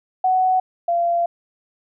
sine tone pair in turn, 745 / 687.5 Hz, F#5 / F5, +12 / -27 cents, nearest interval minor second, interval 139 cents, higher first, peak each -14 / -16 dBFS, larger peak first, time 0.24-0.6 / 0.88-1.26 s, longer second, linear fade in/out 5 ms, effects none

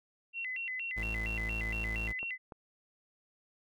sine tone with vibrato, 2349 Hz, D7, in tune, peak -35 dBFS, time 0.33-2.38 s, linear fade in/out 50 ms, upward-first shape square, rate 4.3 Hz, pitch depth 260 cents each way
40% pulse tone, 55 Hz, A1, in tune, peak -35 dBFS, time 0.96-2.13 s, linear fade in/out 20 ms
clicks, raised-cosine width 1 ms, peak -32 dBFS, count 2, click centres 2.23 / 2.522 s
effects none

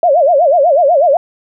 sine tone with vibrato, 622.3 Hz, D#5, in tune, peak -6 dBFS, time 0.03-1.17 s, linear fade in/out 2 ms, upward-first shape sine, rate 8.1 Hz, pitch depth 250 cents each way, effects none

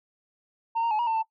sine tone with pitch steps, 914 / 928 / 855 / 952 / 897 / 889 Hz, A#5 / A#5 / A5 / A#5 / A5 / A5, -34 / -8 / -50 / +36 / +33 / +18 cents, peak -20 dBFS, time 0.75-1.23 s, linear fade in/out 20 ms, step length 80 ms, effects noise-tail reverb RT60 0.1 s tail -20 dB re dry + tanh soft clip ceiling -22 dBFS

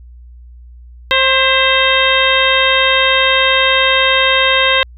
harmonic tone with a mistuned harmonic, 530 Hz, C5, 22 cents sharp, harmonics 1 / 2 / 3 / 4 / 5 / 6 / 7, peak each -17 / -17 / -17 / -17 / -17 / -17 / -17 dBFS, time 1.11-4.83 s, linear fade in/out 0 ms, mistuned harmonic 4, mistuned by -64 cents, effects added 60 Hz sine -34 dBFS peak until 4.97 s

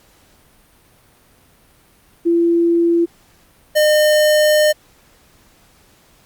sine / square tone pair in turn, 339.3 / 607.4 Hz, F4 / D#5, -50 / -42 cents, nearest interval minor seventh, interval 1008 cents, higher second, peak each -11 dBFS, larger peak neither, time 2.25-3.06 / 3.75-4.73 s, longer second, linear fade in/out 20 ms, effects pink hiss -52 dBFS RMS until 6.25 s + Opus 48 kbps

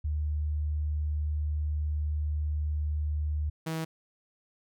sine / sawtooth tone pair in turn, 75.3 / 161.04 Hz, D2 / E3, +44 / -40 cents, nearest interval octave + minor second, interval 1316 cents, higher second, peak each -27 dBFS, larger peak neither, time 0.04-3.5 / 3.66-3.85 s, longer first, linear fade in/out 10 ms, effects none

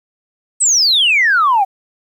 sine exponential sweep, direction down, 8372 to 746 Hz, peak -8 dBFS, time 0.6-1.65 s, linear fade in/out 20 ms, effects tanh soft clip ceiling -5 dBFS + 8-bit

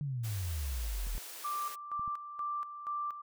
sine exponential sweep, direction down, 150 to 37.74 Hz, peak -33 dBFS, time 0.01-1.18 s, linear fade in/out 0 ms
white high-pass noise, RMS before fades -46 dBFS, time 0.23-1.76 s, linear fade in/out 20 ms, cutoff 310 Hz, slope 48 dB/octave
clicks, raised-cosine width 5 ms, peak -38 dBFS, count 4, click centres 1.069 / 1.152 / 1.995 / 2.078 s
sine tone with tremolo, 1177 Hz, D6, 3 cents sharp, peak -33 dBFS, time 1.44-3.22 s, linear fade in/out 10 ms, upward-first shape square, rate 2.1 Hz, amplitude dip 65%
effects none

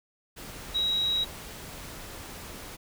sine tone in noise, 3837 Hz, A#7, 49 cents sharp, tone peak -24 dBFS, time 0.74-1.25 s, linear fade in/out 20 ms, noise pink, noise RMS -42 dBFS, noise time 0.36-2.77 s, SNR +15 dB, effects none

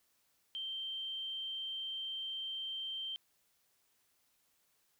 sine tone, 3136 Hz, G7, in tune, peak -38 dBFS, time 0.55-3.16 s, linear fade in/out 0 ms, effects white hiss -75 dBFS RMS until 4.99 s

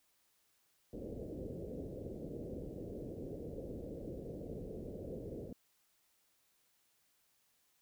white low-pass noise, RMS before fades -45 dBFS, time 0.93-5.53 s, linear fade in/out 5 ms, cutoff 540 Hz, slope 48 dB/octave, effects white hiss -75 dBFS RMS until 7.81 s

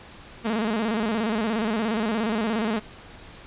sawtooth tone with vibrato, 220 Hz, A3, in tune, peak -19 dBFS, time 0.44-2.8 s, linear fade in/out 20 ms, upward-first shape square, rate 17 Hz, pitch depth 83 cents each way, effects pink hiss -45 dBFS RMS until 3.46 s + resampled to 8000 Hz

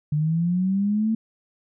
sine linear sweep, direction up, 146.8 to 225 Hz, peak -19 dBFS, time 0.12-1.15 s, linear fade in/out 5 ms, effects none

